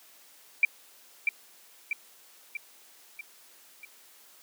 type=tone with echo; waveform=sine; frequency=2349 Hz; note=D7; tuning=in tune; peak=-16 dBFS; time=0.63-0.65 s; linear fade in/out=2 ms; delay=640 ms; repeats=5; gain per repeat=-5 dB; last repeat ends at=3.85 s; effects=white hiss -56 dBFS RMS until 4.42 s + high-pass 300 Hz 12 dB/octave